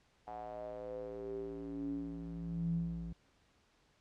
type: tone with band-pass filter sweep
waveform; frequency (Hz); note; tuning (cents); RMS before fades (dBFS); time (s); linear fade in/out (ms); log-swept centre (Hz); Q
square; 56.5; A1; +47; -41; 0.27-3.13; 5; 780 to 130; 7.2
effects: pink hiss -71 dBFS RMS until 4 s + low-pass 6000 Hz 12 dB/octave